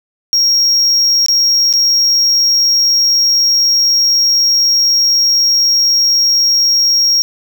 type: tone with dropouts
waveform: triangle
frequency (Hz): 5588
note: F8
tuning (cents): 0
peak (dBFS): -7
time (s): 0.33-7.22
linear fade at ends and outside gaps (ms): 0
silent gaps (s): 1.262-1.284 / 1.728-1.737
effects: none